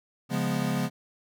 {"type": "chord", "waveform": "square", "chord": "C# dominant seventh", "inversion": "none", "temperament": "equal", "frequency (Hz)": [138.59, 174.61, 207.7, 246.9], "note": ["C#3", "E#3", "G#3", "B3"], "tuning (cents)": [0, 0, 0, 0], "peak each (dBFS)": -32, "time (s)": [0.29, 0.9], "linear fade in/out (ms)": 50, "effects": []}